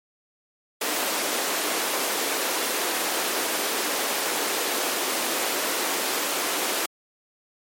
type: high-pass noise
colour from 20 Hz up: pink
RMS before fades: -26 dBFS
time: 0.81-6.86 s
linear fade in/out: 5 ms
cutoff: 310 Hz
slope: 24 dB/octave
effects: MP3 64 kbps